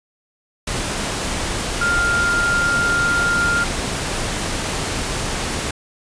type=tone in noise; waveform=sine; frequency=1400 Hz; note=F6; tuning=4 cents sharp; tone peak=-16 dBFS; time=1.81-3.64 s; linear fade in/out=5 ms; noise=pink; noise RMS=-23 dBFS; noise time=0.67-5.71 s; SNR=+4 dB; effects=resampled to 22050 Hz